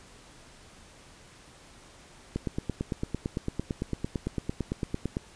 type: click train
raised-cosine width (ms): 3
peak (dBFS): -16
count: 26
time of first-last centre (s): 2.36-5.169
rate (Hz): 8.9
effects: pink hiss -53 dBFS RMS until 5.35 s + resampled to 22050 Hz